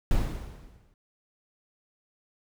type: noise with exponential decay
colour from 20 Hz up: brown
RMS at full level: -23 dBFS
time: 0.11-0.94 s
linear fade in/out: 1 ms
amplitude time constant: 180 ms
effects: none